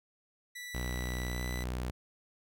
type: tone with pitch glide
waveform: sawtooth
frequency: 1967 to 1985.3 Hz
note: B6 to B6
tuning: -7 to +9 cents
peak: -38 dBFS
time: 0.55-1.64 s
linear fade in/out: 10 ms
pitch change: +16 cents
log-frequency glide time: 1.24-1.45 s
type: tone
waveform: sawtooth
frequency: 61.74 Hz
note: B1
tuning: in tune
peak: -30 dBFS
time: 0.74-1.91 s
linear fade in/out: 10 ms
effects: none